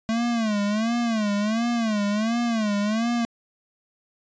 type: tone with vibrato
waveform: square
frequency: 220 Hz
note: A3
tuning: in tune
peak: -22 dBFS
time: 0.09-3.25 s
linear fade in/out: 0 ms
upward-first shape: sine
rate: 1.4 Hz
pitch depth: 140 cents each way
effects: resampled to 16000 Hz